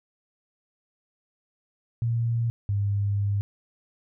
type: tone pair in turn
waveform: sine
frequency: 116.54 / 101.03 Hz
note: A#2 / G#2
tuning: 0 / -47 cents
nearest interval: major second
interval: 247 cents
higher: first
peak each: -22 dBFS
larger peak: neither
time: 2.02-2.5 / 2.69-3.41 s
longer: second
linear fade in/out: 0 ms
effects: none